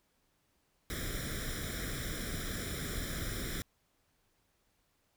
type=noise with comb filter; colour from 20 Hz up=pink; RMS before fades=-38 dBFS; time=0.9-3.62 s; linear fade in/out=0 ms; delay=0.55 ms; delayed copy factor=+0.9; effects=pink hiss -75 dBFS RMS until 5.16 s